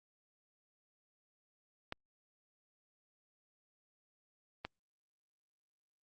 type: clicks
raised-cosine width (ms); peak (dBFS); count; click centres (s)
0.3; -23; 2; 1.924 / 4.65
effects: Opus 48 kbps